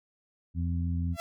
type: harmonic tone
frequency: 85.4 Hz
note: F2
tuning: 38 cents flat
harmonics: 1 / 2 / 3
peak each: -28 / -34 / -38 dBFS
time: 0.54-1.17 s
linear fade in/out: 50 ms
type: tone with exponential growth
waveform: sawtooth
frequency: 674 Hz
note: E5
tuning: 38 cents sharp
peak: -27 dBFS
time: 1.12-1.2 s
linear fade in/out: 0 ms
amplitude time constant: 16 ms
effects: none